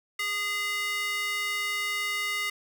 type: tone with high-pass filter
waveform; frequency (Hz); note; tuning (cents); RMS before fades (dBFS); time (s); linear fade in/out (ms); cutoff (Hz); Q
square; 411; G#4; -18; -30; 0.19-2.5; 5; 1900; 2.5
effects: none